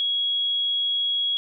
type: tone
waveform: sine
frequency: 3322 Hz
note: G#7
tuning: in tune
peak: -21 dBFS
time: 0-1.37 s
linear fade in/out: 0 ms
effects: none